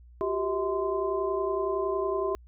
sine tone cluster, 362.1 / 392.9 / 642 / 1034 Hz, F#4 / G4 / E5 / C6, -37 / +4 / -46 / -21 cents, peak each -34 / -28 / -33 / -33 dBFS, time 0.21-2.35 s, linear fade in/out 0 ms, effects added 60 Hz sine -49 dBFS peak until 2.47 s

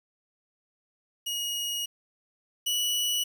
sawtooth tone pair in turn, 2885 / 2942 Hz, F#7 / F#7, -44 / -11 cents, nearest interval unison, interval 33 cents, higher second, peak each -26 / -22 dBFS, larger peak second, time 1.26-1.86 / 2.66-3.24 s, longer first, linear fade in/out 10 ms, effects 9-bit

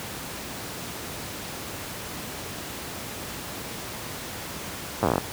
slowing click train, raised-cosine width 1 ms, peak -7 dBFS, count 11, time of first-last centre 5.03-5.18 s, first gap 9 ms, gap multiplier 1.11, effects pink hiss -35 dBFS RMS until 5.32 s + high-pass 80 Hz 12 dB/octave

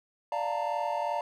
triangle chord, Bb major seventh, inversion first, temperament equal with one note detuned, 587.3 / 698.5 / 889.7 / 932.3 Hz, D5 / F5 / A5 / Bb5, 0 / 0 / +19 / 0 cents, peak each -32 dBFS, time 0.32-1.21 s, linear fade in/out 2 ms, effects none

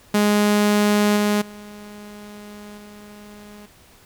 sawtooth tone with level steps, 207.7 Hz, G#3, in tune, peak -11 / -13 / -33 / -36 dBFS, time 0.14-3.66 s, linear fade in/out 5 ms, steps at 1.16 / 1.41 / 2.77 s, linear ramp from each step 10 ms, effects pink hiss -51 dBFS RMS until 4.05 s

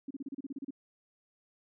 sine tone bursts, 274.9 Hz, C#4, 14 cents flat, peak -36 dBFS, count 11, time 0.08-0.707 s, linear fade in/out 5 ms, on 27 ms, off 33 ms, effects none

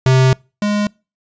square tone pair in turn, 130.5 / 207.2 Hz, C3 / G#3, -4 / -4 cents, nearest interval minor sixth, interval 800 cents, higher second, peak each -9 / -15 dBFS, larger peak first, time 0.06-0.33 / 0.62-0.87 s, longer first, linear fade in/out 2 ms, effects noise-tail reverb RT60 0.3 s tail -26 dB re dry + resampled to 16000 Hz

